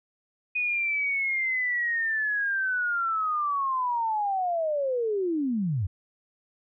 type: linear sweep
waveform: sine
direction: down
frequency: 2489 to 82.7 Hz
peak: -24 dBFS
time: 0.55-5.87 s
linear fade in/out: 10 ms
effects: none